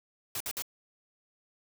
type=noise bursts; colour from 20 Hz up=white; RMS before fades=-35 dBFS; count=3; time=0.35-0.622 s; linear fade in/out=2 ms; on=54 ms; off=55 ms; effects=none